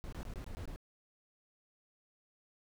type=noise bursts; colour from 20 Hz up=brown; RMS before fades=-43 dBFS; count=7; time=0.04-0.761 s; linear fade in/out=0 ms; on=85 ms; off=21 ms; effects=none